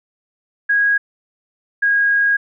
sine tone pair in turn, 1647 / 1638.5 Hz, G#6 / G#6, -15 / -24 cents, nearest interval unison, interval 9 cents, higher first, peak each -12 dBFS, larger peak neither, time 0.69-0.98 / 1.82-2.37 s, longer second, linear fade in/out 10 ms, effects none

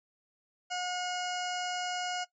harmonic tone, 722 Hz, F#5, 43 cents flat, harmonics 1 / 2 / 3 / 4 / 6 / 7 / 8 / 9 / 10, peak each -35 / -39 / -44 / -40 / -48 / -45 / -48 / -50 / -47 dBFS, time 0.7-2.25 s, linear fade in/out 20 ms, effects noise-tail reverb RT60 0.1 s tail -18 dB re dry

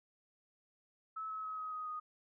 sine tone with pitch steps, 1300 / 1288 / 1276.2 / 1264.5 / 1252.8 / 1241.3 Hz, E6 / E6 / D#6 / D#6 / D#6 / D#6, -24 / -41 / +44 / +28 / +11 / -4 cents, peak -39 dBFS, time 1.16-2 s, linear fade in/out 10 ms, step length 140 ms, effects none

